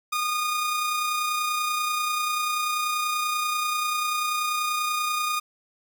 sawtooth tone with amplitude modulation, 1226 Hz, D#6, 26 cents flat, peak -19 dBFS, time 0.12-5.4 s, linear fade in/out 10 ms, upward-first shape sine, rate 30.3 Hz, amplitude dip 30%, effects none

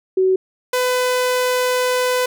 sine / sawtooth tone pair in turn, 376 / 501.9 Hz, F#4 / B4, +28 / +28 cents, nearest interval perfect fourth, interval 500 cents, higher second, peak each -12 dBFS, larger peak neither, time 0.17-0.36 / 0.73-2.26 s, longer second, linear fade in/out 5 ms, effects none

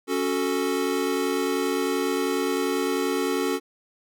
square chord, F# minor, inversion second, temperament equal, 277.2 / 370 / 440 Hz, C#4 / F#4 / A4, 0 / 0 / 0 cents, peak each -28 dBFS, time 0.07-3.6 s, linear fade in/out 50 ms, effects none

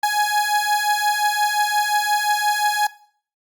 30% pulse beating tone pair, 832 / 837.7 Hz, G#5 / G#5, +3 / +15 cents, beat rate 5.7 Hz, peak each -18 / -17 dBFS, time 0.03-2.87 s, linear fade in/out 5 ms, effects noise-tail reverb RT60 0.5 s tail -18 dB re dry + Opus 48 kbps

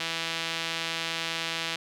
sawtooth tone with band-pass filter, 164.81 Hz, E3, in tune, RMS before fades -32 dBFS, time 0-1.76 s, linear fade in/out 5 ms, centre 3300 Hz, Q 1.4, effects none

